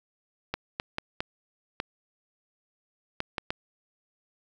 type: clicks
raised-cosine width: 0.3 ms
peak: -13 dBFS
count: 8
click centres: 0.54 / 0.799 / 0.984 / 1.205 / 1.801 / 3.204 / 3.382 / 3.505 s
effects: 8-bit